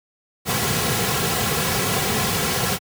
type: noise with comb filter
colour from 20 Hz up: pink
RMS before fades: -21 dBFS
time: 0.45-2.79 s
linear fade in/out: 50 ms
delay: 3.3 ms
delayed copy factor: -0.6
effects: high-pass 100 Hz 12 dB/octave